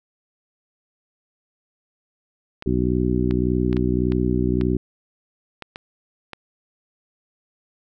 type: clicks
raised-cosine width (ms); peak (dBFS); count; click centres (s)
0.3; -17; 9; 2.624 / 3.31 / 3.729 / 3.768 / 4.121 / 4.612 / 5.623 / 5.759 / 6.333
type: harmonic tone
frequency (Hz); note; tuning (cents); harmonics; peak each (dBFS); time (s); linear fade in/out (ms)
61.74; B1; 0; 1 / 2 / 3 / 4 / 5 / 6; -25 / -25 / -25 / -25 / -25 / -25; 2.66-4.77; 5
effects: none